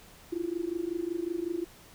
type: tone with amplitude modulation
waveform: sine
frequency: 342 Hz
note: F4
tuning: 36 cents flat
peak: -26 dBFS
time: 0.32-1.65 s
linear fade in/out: 10 ms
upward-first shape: sine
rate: 25.4 Hz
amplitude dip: 90%
effects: pink hiss -54 dBFS RMS until 1.94 s